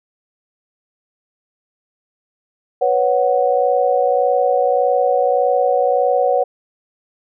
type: chord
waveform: sine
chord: B suspended second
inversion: none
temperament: just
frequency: 493.9 / 555.6 / 740.8 Hz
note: B4 / C#5 / F#5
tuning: 0 / +4 / +2 cents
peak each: -17 dBFS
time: 2.81-6.44 s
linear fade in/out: 10 ms
effects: none